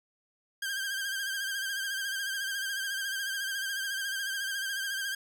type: tone with vibrato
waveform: sawtooth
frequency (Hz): 1588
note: G6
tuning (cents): +22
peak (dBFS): -28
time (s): 0.62-5.15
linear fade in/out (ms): 5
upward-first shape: sine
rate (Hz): 14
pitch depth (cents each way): 51
effects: none